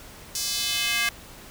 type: tone with high-pass filter sweep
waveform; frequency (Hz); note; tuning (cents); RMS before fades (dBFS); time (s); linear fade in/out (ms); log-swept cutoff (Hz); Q
square; 233.6; A#3; +4; -26; 0.35-1.09; 2; 5700 to 1900; 1.8
effects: pink hiss -45 dBFS RMS until 1.5 s